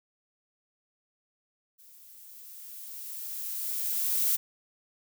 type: noise with level ramp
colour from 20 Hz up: violet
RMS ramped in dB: -55 to -25 dBFS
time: 1.78-4.37 s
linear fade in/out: 20 ms
effects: none